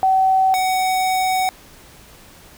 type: tone pair in turn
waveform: sine / square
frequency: 761 / 749.2 Hz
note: F#5 / F#5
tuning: +48 / +21 cents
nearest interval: unison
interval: 27 cents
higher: first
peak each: -12 / -17 dBFS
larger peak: first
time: 0.03-0.54 / 0.54-1.49 s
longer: second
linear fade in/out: 0 ms
effects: pink hiss -45 dBFS RMS until 2.57 s